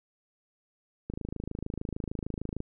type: click train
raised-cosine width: 3 ms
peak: -21 dBFS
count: 41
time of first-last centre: 1.1-2.604 s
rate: 26.6 Hz
effects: none